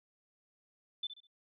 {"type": "tone with echo", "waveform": "sine", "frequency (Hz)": 3520, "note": "A7", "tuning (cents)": 0, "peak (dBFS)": -34, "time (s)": [1.03, 1.07], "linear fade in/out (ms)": 5, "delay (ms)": 67, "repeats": 3, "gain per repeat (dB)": -10, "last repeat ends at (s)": 1.271, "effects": []}